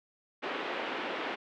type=band-pass noise; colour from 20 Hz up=pink; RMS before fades=-36 dBFS; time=0.42-1.36 s; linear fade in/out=20 ms; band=290 to 3100 Hz; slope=24 dB/octave; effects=none